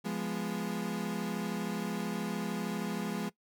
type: chord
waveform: 35% pulse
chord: F diminished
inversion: none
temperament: equal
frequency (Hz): 174.61 / 207.7 / 246.9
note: F3 / Ab3 / Cb4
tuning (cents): 0 / 0 / 0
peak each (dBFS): -36 / -34 / -39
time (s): 0.04-3.3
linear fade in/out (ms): 20
effects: noise-tail reverb RT60 0.1 s tail -19 dB re dry